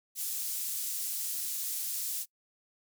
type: high-pass noise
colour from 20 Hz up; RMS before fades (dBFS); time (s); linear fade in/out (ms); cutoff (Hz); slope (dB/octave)
pink; -35; 0.15-2.26; 50; 8100; 12
effects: noise-tail reverb RT60 0.1 s tail -24 dB re dry